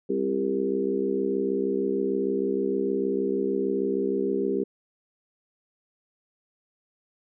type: harmonic tone with a mistuned harmonic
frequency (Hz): 66.5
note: C2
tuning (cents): +29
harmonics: 3 / 4 / 5 / 6 / 7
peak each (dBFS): -32 / -30 / -32 / -26 / -32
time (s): 0.09-4.64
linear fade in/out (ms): 10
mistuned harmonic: 5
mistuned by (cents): +40
effects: none